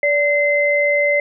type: tone pair together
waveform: sine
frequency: 579 / 2063 Hz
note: D5 / C7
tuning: -25 / -25 cents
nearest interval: octave + minor seventh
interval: 2200 cents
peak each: -16 dBFS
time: 0.03-1.2 s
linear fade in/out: 2 ms
effects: none